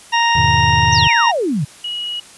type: harmonic tone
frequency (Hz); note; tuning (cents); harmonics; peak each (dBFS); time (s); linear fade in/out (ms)
932; A#5; -1; 1 / 2 / 3 / 4 / 6; -14 / -18 / -19 / -26 / -25; 0.12-1.32; 20
type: chord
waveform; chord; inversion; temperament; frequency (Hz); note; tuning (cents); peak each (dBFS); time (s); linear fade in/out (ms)
triangle; E major seventh; none; just; 82.41 / 103.01 / 123.61 / 154.51; E2 / G#2 / B2 / D#3; 0 / -14 / +2 / -12; -19; 0.35-1.08; 10
type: exponential sweep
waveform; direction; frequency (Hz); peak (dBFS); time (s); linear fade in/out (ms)
sine; down; 6270 to 127.6; -15; 0.92-1.65; 10
type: tone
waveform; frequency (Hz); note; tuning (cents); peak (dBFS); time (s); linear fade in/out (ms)
sine; 2909; F#7; -30; -21; 1.84-2.2; 5
effects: white hiss -41 dBFS RMS until 2.37 s + resampled to 24000 Hz